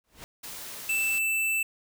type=noise with exponential growth; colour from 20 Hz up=pink; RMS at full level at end=-40 dBFS; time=0.04-0.24 s; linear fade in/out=0 ms; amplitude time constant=43 ms
type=noise; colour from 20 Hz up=white; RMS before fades=-40 dBFS; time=0.43-1.19 s; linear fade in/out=10 ms
type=tone; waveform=square; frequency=2650 Hz; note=E7; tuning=9 cents sharp; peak=-25 dBFS; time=0.89-1.63 s; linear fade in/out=5 ms
effects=none